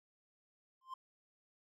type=tone with exponential growth; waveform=triangle; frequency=1046.5 Hz; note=C6; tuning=in tune; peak=-37 dBFS; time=0.81-0.94 s; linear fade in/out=5 ms; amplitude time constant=28 ms; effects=none